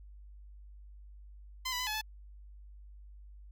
10% pulse tone with pitch steps, 1029 / 988 / 1008 / 854 / 867 Hz, C6 / B5 / B5 / G#5 / A5, -29 / 0 / +35 / +48 / -26 cents, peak -25 dBFS, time 1.65-2.015 s, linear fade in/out 10 ms, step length 73 ms, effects added 50 Hz sine -49 dBFS peak until 3.51 s

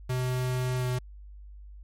square tone with pitch glide, 126.9 to 125.66 Hz, B2 to B2, +47 to +30 cents, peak -27 dBFS, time 0.09-0.99 s, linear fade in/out 10 ms, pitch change -17 cents, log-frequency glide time 0.77-0.86 s, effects added 50 Hz sine -43 dBFS peak until 1.83 s + MP3 64 kbps

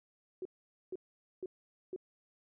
sine tone bursts, 370.1 Hz, F#4, in tune, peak -37 dBFS, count 4, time 0.42-1.962 s, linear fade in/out 2 ms, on 33 ms, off 470 ms, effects none

